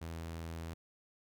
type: tone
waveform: sawtooth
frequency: 82.41 Hz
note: E2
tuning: in tune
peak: -37 dBFS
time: 0.01-0.74 s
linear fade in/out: 10 ms
effects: none